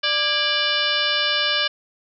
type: harmonic tone with a mistuned harmonic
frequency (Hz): 590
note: D5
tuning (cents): +8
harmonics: 1 / 2 / 3 / 4 / 5 / 6 / 7 / 8 / 9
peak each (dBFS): -30 / -30 / -25 / -28 / -23 / -26 / -30 / -29 / -31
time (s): 0.03-1.68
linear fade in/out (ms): 10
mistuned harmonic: 3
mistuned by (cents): -130
effects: none